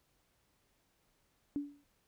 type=tone with exponential decay; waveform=sine; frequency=287.4 Hz; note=D4; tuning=37 cents flat; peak=-30 dBFS; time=1.56-1.84 s; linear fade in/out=0 ms; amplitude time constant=59 ms; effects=pink hiss -75 dBFS RMS until 2.07 s